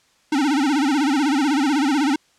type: tone with vibrato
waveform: square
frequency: 284.7 Hz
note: C#4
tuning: 46 cents sharp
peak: -17 dBFS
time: 0.32-2.16 s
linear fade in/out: 5 ms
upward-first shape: sine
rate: 16 Hz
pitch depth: 160 cents each way
effects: white hiss -59 dBFS RMS until 2.38 s + low-pass 7000 Hz 12 dB/octave